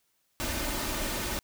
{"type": "noise with comb filter", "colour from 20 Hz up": "pink", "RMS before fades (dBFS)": -32, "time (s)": [0.4, 1.39], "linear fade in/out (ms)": 0, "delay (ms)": 3.3, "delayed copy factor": 0.5, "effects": ["white hiss -73 dBFS RMS until 1.43 s"]}